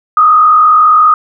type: tone with frequency modulation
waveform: sine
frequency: 1241 Hz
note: D#6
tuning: 5 cents flat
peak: -3 dBFS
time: 0.17-1.14 s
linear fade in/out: 2 ms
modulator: 45.4 Hz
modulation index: 0.73
effects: none